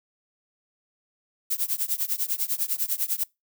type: noise with tremolo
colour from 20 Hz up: violet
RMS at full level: -23 dBFS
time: 1.5-3.24 s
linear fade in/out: 10 ms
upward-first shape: triangle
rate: 10 Hz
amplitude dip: 100%
effects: noise-tail reverb RT60 0.2 s tail -24 dB re dry